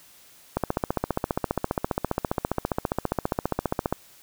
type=click train; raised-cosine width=1 ms; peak=-9 dBFS; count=51; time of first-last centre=0.57-3.926 s; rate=14.9 Hz; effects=white hiss -53 dBFS RMS until 4.22 s